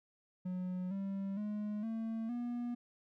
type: tone with pitch steps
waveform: triangle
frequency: 182.5 / 195.6 / 209.6 / 224.7 / 240.8 Hz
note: F#3 / G3 / G#3 / A3 / B3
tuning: -24 / -4 / +16 / +37 / -44 cents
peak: -34 dBFS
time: 0.45-2.75 s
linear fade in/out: 10 ms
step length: 460 ms
effects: none